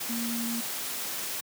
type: tone in noise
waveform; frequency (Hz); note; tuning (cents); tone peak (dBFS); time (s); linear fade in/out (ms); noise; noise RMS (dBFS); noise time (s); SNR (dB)
sine; 233.1; A#3; 0; -30; 0.09-0.61; 10; white; -34; 0-1.41; +1
effects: high-pass 150 Hz 12 dB/octave